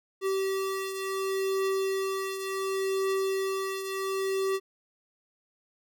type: beating tone pair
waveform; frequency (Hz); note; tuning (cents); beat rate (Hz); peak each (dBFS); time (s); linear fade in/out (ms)
square; 385.7 / 386.39; G4 / G4; -28 / -25; 0.69; -29 / -36; 0.21-4.6; 50
effects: none